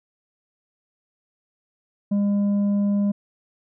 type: tone with tanh clipping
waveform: sine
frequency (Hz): 202.5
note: G#3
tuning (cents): -43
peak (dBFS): -19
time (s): 2.11-3.12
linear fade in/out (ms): 10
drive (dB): 5
effects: none